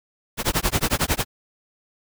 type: noise with tremolo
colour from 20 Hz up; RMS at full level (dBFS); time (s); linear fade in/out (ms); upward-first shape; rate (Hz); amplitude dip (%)
pink; -19; 0.37-1.25; 50; sine; 11; 100
effects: none